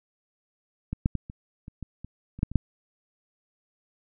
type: clicks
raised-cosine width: 5 ms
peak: -17 / -9 / -15 / -26 / -28 / -23 / -26 / -28 / -10 / -24 / -7 dBFS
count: 11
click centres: 0.93 / 1.059 / 1.153 / 1.299 / 1.681 / 1.827 / 2.046 / 2.39 / 2.431 / 2.516 / 2.557 s
effects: none